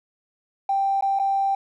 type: tone with dropouts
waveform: triangle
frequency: 785 Hz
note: G5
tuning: 2 cents sharp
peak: -15 dBFS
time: 0.69-1.55 s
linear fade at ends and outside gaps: 5 ms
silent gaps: 1.01-1.023 / 1.19-1.196 s
effects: tanh soft clip ceiling -17 dBFS